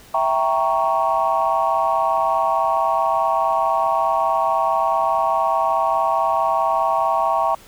sine chord, E diminished seventh, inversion none, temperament equal, 659.3 / 784 / 932.3 / 1108.7 Hz, E5 / G5 / Bb5 / Db6, 0 / 0 / 0 / 0 cents, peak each -21 dBFS, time 0.14-7.55 s, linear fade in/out 5 ms, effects tanh soft clip ceiling -7 dBFS + pink hiss -46 dBFS RMS until 7.67 s

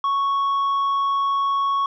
triangle tone with tanh clipping, 1108.7 Hz, C#6, in tune, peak -19 dBFS, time 0.04-1.86 s, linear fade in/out 2 ms, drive 8 dB, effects none

